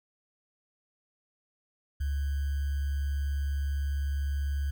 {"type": "tone with sample-and-hold", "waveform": "sine", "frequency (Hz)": 70.4, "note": "C#2", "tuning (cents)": 27, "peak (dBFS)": -27, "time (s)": [2, 4.71], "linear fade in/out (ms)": 10, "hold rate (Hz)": 1575, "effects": []}